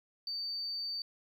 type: tone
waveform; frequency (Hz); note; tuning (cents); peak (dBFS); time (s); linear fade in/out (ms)
triangle; 4593; D8; -39; -32; 0.27-1.02; 2
effects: tanh soft clip ceiling -33 dBFS